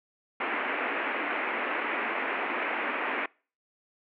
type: band-pass noise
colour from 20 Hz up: white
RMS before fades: -31 dBFS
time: 0.4-3.26 s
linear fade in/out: 5 ms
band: 240 to 2500 Hz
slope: 48 dB/octave
effects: noise-tail reverb RT60 0.4 s tail -26 dB re dry